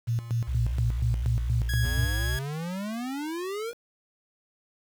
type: tone with tremolo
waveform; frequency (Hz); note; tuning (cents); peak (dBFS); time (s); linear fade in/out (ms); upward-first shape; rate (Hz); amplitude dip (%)
sine; 116.54; A#2; 0; -23; 0.07-2.06; 20; square; 4.2; 80
type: tone with vibrato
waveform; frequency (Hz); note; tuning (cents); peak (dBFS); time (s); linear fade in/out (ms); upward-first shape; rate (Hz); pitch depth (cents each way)
sine; 61.74; B1; 0; -26; 0.47-2.38; 20; square; 4; 100
type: tone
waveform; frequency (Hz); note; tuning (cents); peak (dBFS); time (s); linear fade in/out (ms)
sawtooth; 1661.2; G#6; 0; -28; 1.69-2.39; 2
type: exponential sweep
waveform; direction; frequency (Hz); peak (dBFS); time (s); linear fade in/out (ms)
square; up; 76 to 488.5; -32; 1.81-3.74; 50
effects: 8-bit